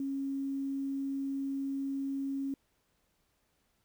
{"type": "tone with quantisation", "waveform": "sine", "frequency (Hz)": 273.7, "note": "C#4", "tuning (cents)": -22, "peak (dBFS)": -32, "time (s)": [0, 2.54], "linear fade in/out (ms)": 2, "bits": 10, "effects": ["pink hiss -75 dBFS RMS until 3.84 s"]}